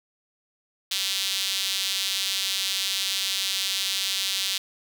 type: tone with high-pass filter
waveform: sawtooth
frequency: 193.7 Hz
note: G3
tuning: 20 cents flat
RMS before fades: -27 dBFS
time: 0.91-4.58 s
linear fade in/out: 5 ms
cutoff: 3600 Hz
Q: 2.4
effects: none